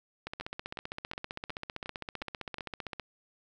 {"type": "two click trains", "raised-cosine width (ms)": 0.3, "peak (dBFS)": [-21, -23], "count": [43, 7], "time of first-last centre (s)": [[0.27, 2.997], [0.41, 2.584]], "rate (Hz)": [15.4, 2.76], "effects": []}